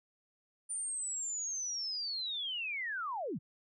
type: linear sweep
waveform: sine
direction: down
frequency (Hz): 9210 to 103.83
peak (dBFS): -35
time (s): 0.69-3.39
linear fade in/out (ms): 20
effects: none